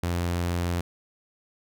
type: tone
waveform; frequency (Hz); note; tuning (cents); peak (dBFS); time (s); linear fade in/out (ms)
sawtooth; 87; F2; -6; -21; 0.03-0.81; 5
effects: none